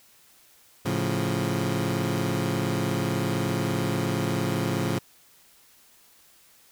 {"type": "chord", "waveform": "20% pulse", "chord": "A augmented", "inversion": "none", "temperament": "equal with one note detuned", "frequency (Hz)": [110, 138.59, 175.32], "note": ["A2", "C#3", "E#3"], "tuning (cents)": [0, 0, 7], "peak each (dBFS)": -24, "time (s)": [0.85, 4.99], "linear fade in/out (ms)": 10, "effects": ["white hiss -57 dBFS RMS until 6.71 s"]}